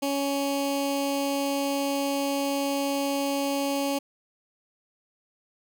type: tone with notch filter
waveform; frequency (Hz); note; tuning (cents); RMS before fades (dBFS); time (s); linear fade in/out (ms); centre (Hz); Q
15% pulse; 279.1; C#4; +12; -27; 0.02-3.99; 10; 1400; 1
effects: none